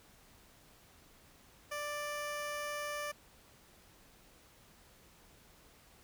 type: tone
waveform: 15% pulse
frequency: 589 Hz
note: D5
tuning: 5 cents sharp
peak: -31 dBFS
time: 1.71-3.12 s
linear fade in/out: 10 ms
effects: pink hiss -62 dBFS RMS until 6.03 s